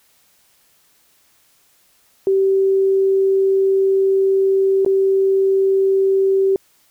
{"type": "tone with dropouts", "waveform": "sine", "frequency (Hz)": 386.8, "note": "G4", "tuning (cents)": -23, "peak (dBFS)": -12, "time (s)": [2.27, 6.56], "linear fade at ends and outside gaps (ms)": 1, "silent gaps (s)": [4.849, 4.862], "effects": ["white hiss -57 dBFS RMS until 6.9 s"]}